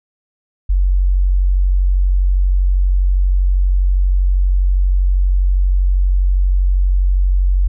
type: tone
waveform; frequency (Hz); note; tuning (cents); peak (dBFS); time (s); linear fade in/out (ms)
sine; 46.25; F#1; 0; -10; 0.69-7.68; 10
effects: none